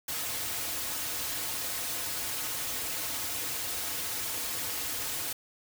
white noise with comb filter, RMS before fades -34 dBFS, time 0.08-5.33 s, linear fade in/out 5 ms, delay 5.1 ms, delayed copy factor -0.65, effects none

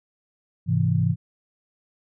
sine chord, Ab augmented, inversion none, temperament equal, 103.83 / 130.81 / 164.81 Hz, Ab2 / C3 / E3, 0 / 0 / 0 cents, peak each -23 / -23 / -22 dBFS, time 0.66-1.16 s, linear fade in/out 50 ms, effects none

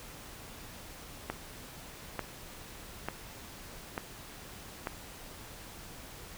click train, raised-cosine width 0.5 ms, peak -18 dBFS, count 5, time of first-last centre 1.3-4.871 s, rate 1.12 Hz, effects pink hiss -48 dBFS RMS until 6.37 s

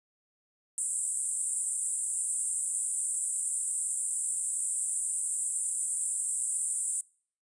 pink band-pass noise, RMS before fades -32 dBFS, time 0.78-7.01 s, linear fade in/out 0 ms, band 7800 to 9700 Hz, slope 96 dB/octave, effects noise-tail reverb RT60 0.5 s tail -25 dB re dry + resampled to 24000 Hz

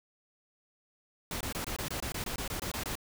pink noise bursts, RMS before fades -36 dBFS, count 14, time 1.31-2.954 s, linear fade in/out 2 ms, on 97 ms, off 22 ms, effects none

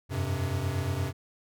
square chord, F suspended second, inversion none, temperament equal with one note detuned, 89.35 / 98 / 130.81 Hz, F2 / G2 / C3, +40 / 0 / 0 cents, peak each -33 dBFS, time 0.09-1.13 s, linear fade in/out 50 ms, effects none

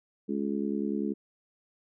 harmonic tone, 70.2 Hz, C#2, 22 cents sharp, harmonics 3 / 4 / 5 / 6, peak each -31 / -33 / -35 / -37 dBFS, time 0.28-1.14 s, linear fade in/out 20 ms, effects none

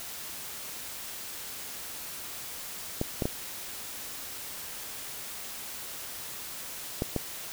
clicks, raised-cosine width 2 ms, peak -14 dBFS, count 5, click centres 3.014 / 3.222 / 3.255 / 7.021 / 7.163 s, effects white hiss -40 dBFS RMS until 7.52 s

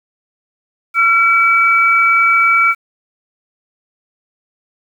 sine tone pair together, 1363 / 2292 Hz, F6 / D7, -43 / -43 cents, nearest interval major sixth, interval 900 cents, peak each -11 dBFS, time 0.94-2.75 s, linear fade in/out 50 ms, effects 7-bit

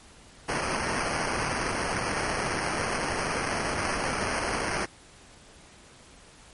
white noise with sample-and-hold, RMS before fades -29 dBFS, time 0.48-4.86 s, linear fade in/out 10 ms, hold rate 3675 Hz, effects pink hiss -52 dBFS RMS until 6.53 s + MP3 48 kbps

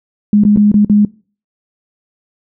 sine tone with dropouts, 207.6 Hz, G#3, in tune, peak -5 dBFS, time 0.33-1.05 s, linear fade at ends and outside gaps 2 ms, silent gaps 0.437-0.45 / 0.562-0.572 / 0.717-0.741 / 0.848-0.897 s, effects noise-tail reverb RT60 0.4 s tail -23 dB re dry

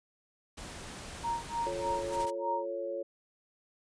pink noise, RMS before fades -44 dBFS, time 0.57-2.26 s, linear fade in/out 10 ms
sine tone with tremolo, 932.3 Hz, A#5, in tune, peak -29 dBFS, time 1.23-2.68 s, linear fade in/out 20 ms, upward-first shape sine, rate 3.3 Hz, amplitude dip 100%
sine chord, F augmented, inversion none, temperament equal, 349.2 / 440 / 554.4 Hz, F4 / A4 / C#5, 0 / 0 / 0 cents, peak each -40 / -41 / -35 dBFS, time 1.66-3.03 s, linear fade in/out 10 ms
white noise bursts, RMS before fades -45 dBFS, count 3, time 2.12-2.307 s, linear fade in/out 10 ms, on 45 ms, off 26 ms
effects resampled to 22050 Hz

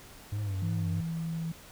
triangle tone with vibrato, 100 Hz, G2, 35 cents sharp, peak -28 dBFS, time 0.32-1.01 s, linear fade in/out 5 ms, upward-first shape triangle, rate 3 Hz, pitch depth 110 cents each way
sine tone with pitch glide, 166.3 to 164.01 Hz, E3 to E3, +16 to -8 cents, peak -31 dBFS, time 0.62-1.52 s, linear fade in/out 5 ms, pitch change -24 cents, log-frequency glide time 0.79-1.21 s
effects pink hiss -51 dBFS RMS until 1.71 s

